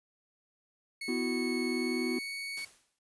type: tone with pitch glide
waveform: 30% pulse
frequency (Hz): 2200 to 2227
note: C#7 to C#7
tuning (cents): -14 to +7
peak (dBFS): -34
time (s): 1.01-2.65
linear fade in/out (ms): 5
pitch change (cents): +21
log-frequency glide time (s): 1.64-2.31
type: chord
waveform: triangle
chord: B suspended fourth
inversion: none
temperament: equal with one note detuned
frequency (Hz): 249.7 / 329.6 / 370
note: B3 / E4 / F#4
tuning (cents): +19 / 0 / 0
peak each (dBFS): -31 / -34 / -33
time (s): 1.08-2.19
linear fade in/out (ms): 5
type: noise with exponential decay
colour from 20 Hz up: white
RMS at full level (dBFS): -44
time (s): 2.57-2.99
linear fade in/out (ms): 5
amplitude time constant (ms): 90
effects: resampled to 24000 Hz